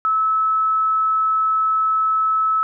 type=tone; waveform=sine; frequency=1300 Hz; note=E6; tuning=24 cents flat; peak=-15 dBFS; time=0.05-2.63 s; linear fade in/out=0 ms; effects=none